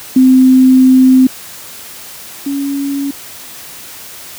sine tone pair in turn, 258.9 / 279.5 Hz, C4 / C#4, -18 / +14 cents, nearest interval minor second, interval 132 cents, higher second, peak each -3 / -14 dBFS, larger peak first, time 0.16-1.27 / 2.46-3.11 s, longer first, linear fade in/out 5 ms, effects white hiss -31 dBFS RMS until 4.38 s + high-pass 60 Hz 12 dB/octave

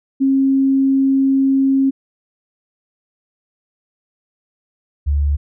sine tone pair in turn, 270 / 72.09 Hz, C#4 / D2, -45 / -32 cents, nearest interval octave + major seventh, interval 2287 cents, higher first, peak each -11 / -13 dBFS, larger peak first, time 0.2-1.91 / 5.06-5.37 s, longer first, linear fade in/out 20 ms, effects none

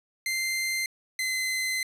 sawtooth tone pair in turn, 2085 / 2052 Hz, C7 / C7, -7 / -34 cents, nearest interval unison, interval 27 cents, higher first, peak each -23 dBFS, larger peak neither, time 0.26-0.86 / 1.19-1.83 s, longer second, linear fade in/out 2 ms, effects resampled to 32000 Hz

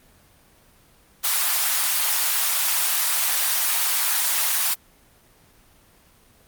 white high-pass noise, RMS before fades -21 dBFS, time 1.23-4.75 s, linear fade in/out 20 ms, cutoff 750 Hz, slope 24 dB/octave, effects pink hiss -55 dBFS RMS until 6.47 s + Opus 24 kbps

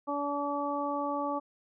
harmonic tone, 287 Hz, D4, 40 cents flat, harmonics 1 / 2 / 3 / 4, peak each -35 / -35 / -35 / -35 dBFS, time 0.07-1.4 s, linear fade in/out 20 ms, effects none

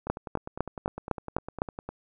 two click trains, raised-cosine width 1 ms, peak -22 / -11 dBFS, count 19 / 7, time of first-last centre 0.07-1.89 / 0.1-1.619 s, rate 9.89 / 3.95 Hz, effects none

